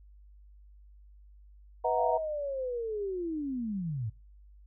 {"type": "chord", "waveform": "sine", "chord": "B major seventh", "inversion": "none", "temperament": "equal with one note detuned", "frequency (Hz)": [493.9, 637.5, 740, 932.3], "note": ["B4", "D#5", "F#5", "A#5"], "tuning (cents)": [0, 42, 0, 0], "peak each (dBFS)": -31, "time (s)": [1.84, 2.18], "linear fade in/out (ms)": 10}
{"type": "linear sweep", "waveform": "sine", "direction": "down", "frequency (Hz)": [699, 100.2], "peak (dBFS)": -31, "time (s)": [1.98, 4.1], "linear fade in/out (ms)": 10}
{"effects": ["noise-tail reverb RT60 0.3 s tail -23 dB re dry", "added 50 Hz sine -52 dBFS peak until 4.66 s"]}